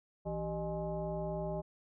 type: tone with frequency modulation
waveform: sine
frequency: 387.8 Hz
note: G4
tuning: 19 cents flat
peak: -34 dBFS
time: 0.25-1.62 s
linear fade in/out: 20 ms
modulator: 224 Hz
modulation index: 1.7
effects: none